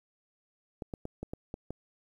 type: clicks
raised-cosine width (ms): 2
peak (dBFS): -24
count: 7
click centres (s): 0.822 / 0.938 / 1.054 / 1.23 / 1.335 / 1.541 / 1.706
effects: 10-bit